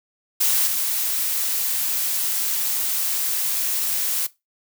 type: noise with level steps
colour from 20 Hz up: blue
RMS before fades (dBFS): -19 / -23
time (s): 0.4-4.27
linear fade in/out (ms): 10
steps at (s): 0.66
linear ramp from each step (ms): 20
effects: noise-tail reverb RT60 0.2 s tail -18 dB re dry